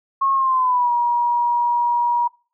sine tone with pitch glide, 1086 to 956.4 Hz, C#6 to A#5, -36 to +44 cents, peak -15 dBFS, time 0.21-2.28 s, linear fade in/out 10 ms, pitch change -220 cents, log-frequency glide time 0.34-0.92 s, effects noise-tail reverb RT60 0.4 s tail -24 dB re dry

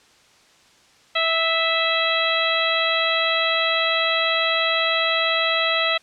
harmonic tone with a mistuned harmonic, 654 Hz, E5, 14 cents flat, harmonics 1 / 2 / 3 / 4 / 5 / 6, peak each -25 / -25 / -25 / -25 / -25 / -25 dBFS, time 1.15-5.98 s, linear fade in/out 10 ms, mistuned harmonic 3, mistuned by +20 cents, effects white hiss -54 dBFS RMS until 6.02 s + low-pass 6000 Hz 12 dB/octave

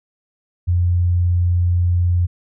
sine tone, 88.1 Hz, F2, 16 cents sharp, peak -13 dBFS, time 0.67-2.27 s, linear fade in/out 20 ms, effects none

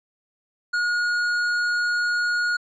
sine tone with hard clipping, 1441 Hz, F#6, 46 cents flat, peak -22 dBFS, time 0.73-2.57 s, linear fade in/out 10 ms, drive 9 dB, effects low-pass 7000 Hz 12 dB/octave

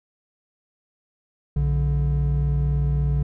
triangle tone pair together, 60.64 / 144.3 Hz, B1 / D3, -31 / -30 cents, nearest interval octave + minor third, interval 1501 cents, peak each -19 dBFS, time 1.56-3.23 s, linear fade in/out 5 ms, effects tanh soft clip ceiling -9 dBFS

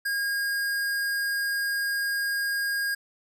square tone, 1626 Hz, G#6, 37 cents flat, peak -26 dBFS, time 0.05-2.95 s, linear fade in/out 10 ms, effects none

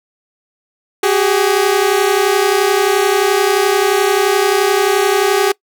sawtooth tone pair together, 379 / 410.5 Hz, F#4 / G#4, +42 / -20 cents, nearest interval minor second, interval 138 cents, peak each -10 dBFS, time 1.03-5.52 s, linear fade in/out 5 ms, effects noise-tail reverb RT60 0.1 s tail -23 dB re dry

